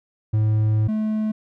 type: tone pair in turn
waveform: triangle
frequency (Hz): 108 / 216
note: A2 / A3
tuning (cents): -32 / -32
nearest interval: octave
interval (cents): 1200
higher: second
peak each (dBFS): -14 / -18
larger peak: first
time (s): 0.33-0.88 / 0.88-1.32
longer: first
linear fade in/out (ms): 10
effects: none